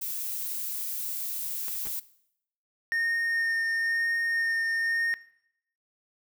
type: noise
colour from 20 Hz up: violet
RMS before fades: -33 dBFS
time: 0.01-2 s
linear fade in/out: 10 ms
type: clicks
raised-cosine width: 0.3 ms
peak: -25 / -33 / -29 dBFS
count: 3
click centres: 1.683 / 1.755 / 1.87 s
type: noise with exponential decay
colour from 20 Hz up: pink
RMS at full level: -38 dBFS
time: 1.85-1.95 s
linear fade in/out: 5 ms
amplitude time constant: 20 ms
type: tone with vibrato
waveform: triangle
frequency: 1835 Hz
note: A#6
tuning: 28 cents flat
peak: -23 dBFS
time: 2.92-5.14 s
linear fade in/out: 0 ms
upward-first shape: sine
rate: 1 Hz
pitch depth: 10 cents each way
effects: noise-tail reverb RT60 0.7 s tail -18 dB re dry